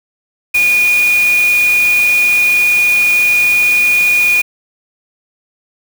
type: tone in noise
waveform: sine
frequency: 2449 Hz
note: D#7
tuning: 28 cents flat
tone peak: -8 dBFS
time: 0.54-4.42 s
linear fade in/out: 10 ms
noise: white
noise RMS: -23 dBFS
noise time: 0.54-4.42 s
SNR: +12 dB
effects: none